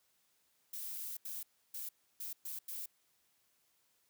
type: noise bursts at uneven times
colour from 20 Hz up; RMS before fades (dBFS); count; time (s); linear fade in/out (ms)
violet; -43; 6; 0.73-1.17 / 1.25-1.43 / 1.74-1.89 / 2.2-2.33 / 2.45-2.59 / 2.68-2.86; 5
effects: white hiss -75 dBFS RMS until 4.09 s + high-pass 60 Hz 12 dB/octave